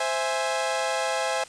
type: chord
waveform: sawtooth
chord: C augmented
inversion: none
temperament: equal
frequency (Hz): 523.3 / 659.3 / 830.6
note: C5 / E5 / G#5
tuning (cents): 0 / 0 / 0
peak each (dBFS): -25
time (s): 0-1.44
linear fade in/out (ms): 5
effects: white hiss -47 dBFS RMS until 1.48 s + resampled to 22050 Hz